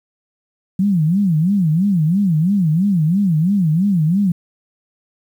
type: tone with vibrato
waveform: sine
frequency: 176.9 Hz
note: F3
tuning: 23 cents sharp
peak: -12 dBFS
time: 0.79-4.32 s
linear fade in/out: 5 ms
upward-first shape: sine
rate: 3 Hz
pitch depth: 260 cents each way
effects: 8-bit